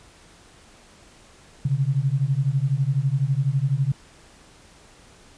sine beating tone pair, 130.81 / 142.81 Hz, C3 / D3, 0 / -48 cents, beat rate 12 Hz, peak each -22 dBFS, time 1.65-3.92 s, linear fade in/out 5 ms, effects pink hiss -51 dBFS RMS until 5.37 s + resampled to 22050 Hz

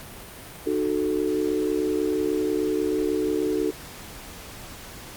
sine chord, D# diminished, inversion none, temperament equal with one note detuned, 303.7 / 370 / 440 Hz, D#4 / F#4 / A4, -42 / 0 / 0 cents, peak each -26 dBFS, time 0.66-3.71 s, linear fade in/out 10 ms, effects pink hiss -41 dBFS RMS until 5.16 s + Opus 48 kbps

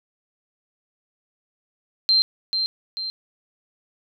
sine tone with echo, 4146 Hz, C8, 17 cents flat, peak -14 dBFS, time 2.09-2.22 s, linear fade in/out 0 ms, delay 440 ms, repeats 2, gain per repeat -6 dB, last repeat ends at 3.1 s, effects none

